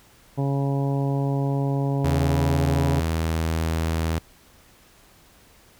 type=harmonic tone; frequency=138.7 Hz; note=C#3; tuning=1 cent sharp; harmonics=1 / 2 / 3 / 4 / 5 / 6 / 7; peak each=-22 / -28 / -32 / -34 / -36 / -38 / -39 dBFS; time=0.37-3.01 s; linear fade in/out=20 ms
type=tone; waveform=sawtooth; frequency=81.1 Hz; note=E2; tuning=28 cents flat; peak=-18 dBFS; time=2.04-4.19 s; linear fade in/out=10 ms
effects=pink hiss -54 dBFS RMS until 5.79 s